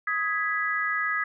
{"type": "chord", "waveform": "sine", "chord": "G# minor", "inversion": "second", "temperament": "equal with one note detuned", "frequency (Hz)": [1258.2, 1661.2, 1975.5], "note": ["D#6", "G#6", "B6"], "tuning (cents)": [19, 0, 0], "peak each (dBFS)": [-29, -28, -29], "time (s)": [0.07, 1.24], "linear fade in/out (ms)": 5, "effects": []}